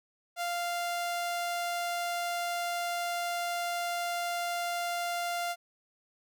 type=tone; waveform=sawtooth; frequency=696 Hz; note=F5; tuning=6 cents flat; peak=-27 dBFS; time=0.36-5.56 s; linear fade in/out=50 ms; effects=none